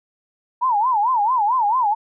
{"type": "tone with vibrato", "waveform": "sine", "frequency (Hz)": 921, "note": "A#5", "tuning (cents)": -21, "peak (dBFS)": -15, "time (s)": [0.61, 1.95], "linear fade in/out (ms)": 20, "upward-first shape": "sine", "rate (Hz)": 4.5, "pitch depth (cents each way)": 220, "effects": []}